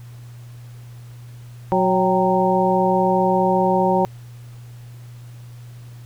harmonic tone with a mistuned harmonic, 185 Hz, F#3, in tune, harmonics 1 / 2 / 3 / 4 / 5, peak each -21 / -21 / -21 / -21 / -21 dBFS, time 1.72-4.05 s, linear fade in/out 0 ms, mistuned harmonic 4, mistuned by +75 cents, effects added 120 Hz sine -36 dBFS peak until 6.05 s + pink hiss -52 dBFS RMS until 6.05 s

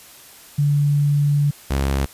sine / sawtooth tone pair in turn, 144.8 / 68.34 Hz, D3 / C#2, -24 / -24 cents, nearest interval octave + minor second, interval 1300 cents, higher first, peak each -14 dBFS, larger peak neither, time 0.58-1.51 / 1.7-2.06 s, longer first, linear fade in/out 10 ms, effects white hiss -44 dBFS RMS until 2.13 s + resampled to 32000 Hz

